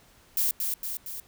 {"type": "noise with echo", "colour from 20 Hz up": "violet", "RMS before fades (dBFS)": -25, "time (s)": [0.37, 0.51], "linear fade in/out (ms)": 2, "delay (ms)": 230, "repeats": 3, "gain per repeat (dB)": -4, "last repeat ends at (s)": 1.2, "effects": ["pink hiss -58 dBFS RMS until 1.27 s"]}